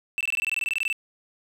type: tone bursts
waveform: triangle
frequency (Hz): 2658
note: E7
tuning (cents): +14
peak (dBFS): -21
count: 16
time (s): 0.18-0.927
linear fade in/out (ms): 0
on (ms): 27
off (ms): 21
effects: none